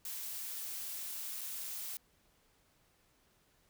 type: noise with dropouts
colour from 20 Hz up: blue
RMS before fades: -42 dBFS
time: 0.05-1.97 s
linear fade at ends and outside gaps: 1 ms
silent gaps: 1.41-1.414 s
effects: pink hiss -71 dBFS RMS until 3.69 s